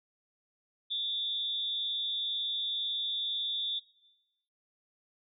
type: tone with amplitude modulation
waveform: sine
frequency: 3548 Hz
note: A7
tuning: 14 cents sharp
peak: -27 dBFS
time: 0.9-3.8 s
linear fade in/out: 20 ms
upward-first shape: sine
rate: 222 Hz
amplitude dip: 75%
effects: noise-tail reverb RT60 1.0 s tail -21 dB re dry